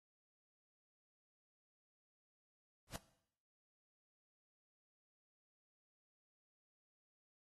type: noise with exponential growth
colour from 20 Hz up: pink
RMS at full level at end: -39 dBFS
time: 2.87-2.96 s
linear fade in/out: 2 ms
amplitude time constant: 19 ms
effects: noise-tail reverb RT60 0.7 s tail -17 dB re dry + AAC 32 kbps